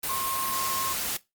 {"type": "tone in noise", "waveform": "sine", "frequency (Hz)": 1069, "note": "C6", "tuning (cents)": 37, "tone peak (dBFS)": -29, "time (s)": [0.09, 0.93], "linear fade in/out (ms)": 5, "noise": "white", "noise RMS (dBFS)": -30, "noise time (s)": [0.03, 1.17], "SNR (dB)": -2, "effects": ["noise-tail reverb RT60 0.2 s tail -19 dB re dry", "Opus 32 kbps"]}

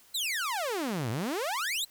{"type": "exponential two-way sweep", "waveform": "sawtooth", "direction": "down then up", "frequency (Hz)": [4186, 104.6, 4186], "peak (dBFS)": -26, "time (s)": [0.14, 1.85], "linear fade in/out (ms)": 10, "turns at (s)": 1.1, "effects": ["white hiss -59 dBFS RMS until 1.9 s"]}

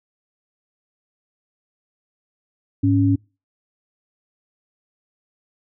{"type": "tone pair together", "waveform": "sine", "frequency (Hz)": [104.36, 278.6], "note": ["G#2", "C#4"], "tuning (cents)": [9, 9], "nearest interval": "octave + perfect fourth", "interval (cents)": 1700, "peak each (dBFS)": [-17, -16], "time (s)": [2.83, 3.16], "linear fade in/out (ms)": 10, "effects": ["noise-tail reverb RT60 0.3 s tail -26 dB re dry"]}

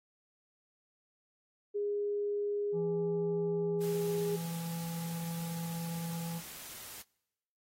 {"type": "tone", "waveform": "sine", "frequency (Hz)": 410.5, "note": "G#4", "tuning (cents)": -20, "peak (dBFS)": -31, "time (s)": [1.74, 4.37], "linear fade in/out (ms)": 20}
{"type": "harmonic tone", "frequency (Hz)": 167.6, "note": "E3", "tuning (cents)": 29, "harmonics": [1, 3, 5, 7], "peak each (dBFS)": [-36, -53, -51, -64], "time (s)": [2.72, 6.42], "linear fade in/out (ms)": 50}
{"type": "noise", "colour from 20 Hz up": "white", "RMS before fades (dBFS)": -47, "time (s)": [3.8, 7.03], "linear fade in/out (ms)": 20}
{"effects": ["noise-tail reverb RT60 1.0 s tail -26 dB re dry", "AAC 48 kbps"]}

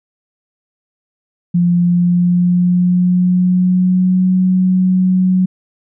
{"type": "tone with pitch glide", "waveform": "sine", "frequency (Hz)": [174.61, 184.89], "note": ["F3", "F#3"], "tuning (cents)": [0, -1], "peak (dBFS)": -9, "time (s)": [1.54, 5.46], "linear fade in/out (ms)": 10, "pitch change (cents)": 99, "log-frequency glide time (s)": [1.75, 4.3], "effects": []}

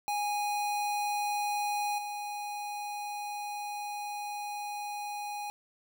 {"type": "tone with level steps", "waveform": "square", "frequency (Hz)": 826, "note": "G#5", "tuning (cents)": -10, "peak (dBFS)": [-30, -36], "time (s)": [0.08, 5.5], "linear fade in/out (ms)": 0, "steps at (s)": 1.98, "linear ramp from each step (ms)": 5, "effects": []}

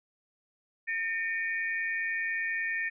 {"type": "tone cluster", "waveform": "sine", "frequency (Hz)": [1815, 2271, 2446], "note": ["A#6", "C#7", "D#7"], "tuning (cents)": [-47, 41, -30], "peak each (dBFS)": [-30, -37, -39], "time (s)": [0.87, 2.9], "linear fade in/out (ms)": 20, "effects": []}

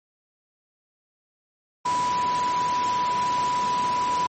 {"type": "tone in noise", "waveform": "sine", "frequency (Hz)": 987.8, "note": "B5", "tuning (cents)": 0, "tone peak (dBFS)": -21, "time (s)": [1.85, 4.27], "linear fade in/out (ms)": 10, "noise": "pink", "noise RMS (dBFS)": -32, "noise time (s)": [1.85, 4.27], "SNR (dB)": 8, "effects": ["high-pass 150 Hz 12 dB/octave", "MP3 32 kbps"]}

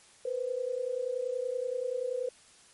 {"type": "tone pair together", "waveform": "sine", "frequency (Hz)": [482.5, 513], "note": ["B4", "C5"], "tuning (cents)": [-40, -34], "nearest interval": "minor second", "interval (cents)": 106, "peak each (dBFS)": [-34, -32], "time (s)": [0.25, 2.29], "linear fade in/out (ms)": 5, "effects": ["white hiss -58 dBFS RMS until 2.73 s", "MP3 48 kbps"]}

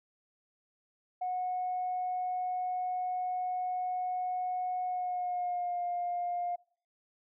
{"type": "tone with pitch glide", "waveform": "sine", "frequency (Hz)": [731, 706.1], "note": ["F#5", "F5"], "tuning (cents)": [-21, 19], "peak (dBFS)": -30, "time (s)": [1.21, 6.56], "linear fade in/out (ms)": 10, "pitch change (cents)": -60, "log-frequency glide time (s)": [4.84, 5.82], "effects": ["noise-tail reverb RT60 0.6 s tail -26 dB re dry", "tanh soft clip ceiling -26 dBFS"]}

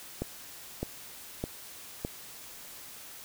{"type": "click train", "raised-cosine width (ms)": 2, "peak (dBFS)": -18, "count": 4, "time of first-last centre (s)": [0.22, 2.049], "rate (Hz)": 1.64, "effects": ["white hiss -47 dBFS RMS until 3.24 s"]}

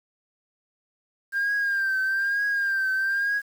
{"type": "tone with vibrato", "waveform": "sine", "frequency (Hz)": 1593, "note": "G6", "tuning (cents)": 27, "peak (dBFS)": -20, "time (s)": [1.32, 3.42], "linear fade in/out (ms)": 50, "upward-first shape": "triangle", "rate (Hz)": 1.1, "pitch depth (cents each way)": 65, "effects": ["tanh soft clip ceiling -20 dBFS", "8-bit"]}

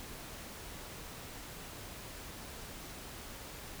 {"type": "silence", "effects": ["pink hiss -47 dBFS RMS until 3.8 s"]}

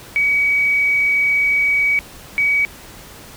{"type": "tone pair in turn", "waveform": "sine", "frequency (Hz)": [2267, 2267], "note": ["C#7", "C#7"], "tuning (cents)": [38, 38], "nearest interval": "unison", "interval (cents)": 0, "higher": "neither", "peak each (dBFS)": -13, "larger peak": "neither", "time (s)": [[0.16, 1.99], [2.38, 2.65]], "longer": "first", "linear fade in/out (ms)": 0, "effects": ["pink hiss -39 dBFS RMS until 3.36 s"]}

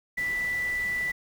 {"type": "tone in noise", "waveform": "sine", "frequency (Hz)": 1975.5, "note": "B6", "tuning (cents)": 0, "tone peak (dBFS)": -26, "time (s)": [0.17, 1.12], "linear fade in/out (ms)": 10, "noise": "pink", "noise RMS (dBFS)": -43, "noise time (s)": [0.17, 1.12], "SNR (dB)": 14, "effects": []}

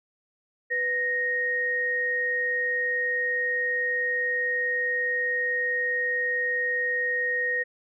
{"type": "tone pair together", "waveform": "sine", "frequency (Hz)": [495.9, 1864.7], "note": ["B4", "A#6"], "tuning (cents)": [7, 0], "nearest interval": "octave + major seventh", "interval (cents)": 2293, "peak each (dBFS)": [-32, -24], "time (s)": [0.7, 7.64], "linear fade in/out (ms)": 20, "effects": []}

